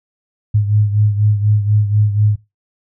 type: beating tone pair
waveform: sine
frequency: 104.2 / 108.3 Hz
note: G#2 / A2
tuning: +6 / -27 cents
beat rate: 4.1 Hz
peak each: -12 / -18 dBFS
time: 0.54-2.36 s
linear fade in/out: 10 ms
effects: noise-tail reverb RT60 0.2 s tail -17 dB re dry